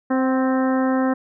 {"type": "harmonic tone with a mistuned harmonic", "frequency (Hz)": 261.6, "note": "C4", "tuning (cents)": 0, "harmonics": [1, 2, 3, 4, 5, 6, 7], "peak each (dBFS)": [-18, -24, -28, -30, -32, -34, -35], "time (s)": [0.1, 1.14], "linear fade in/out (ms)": 10, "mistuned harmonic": 3, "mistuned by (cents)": -28, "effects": []}